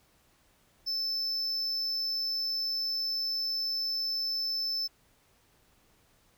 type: tone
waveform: triangle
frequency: 5274 Hz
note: E8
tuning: in tune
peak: -28 dBFS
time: 0.86-4.88 s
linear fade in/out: 20 ms
effects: pink hiss -66 dBFS RMS until 6.37 s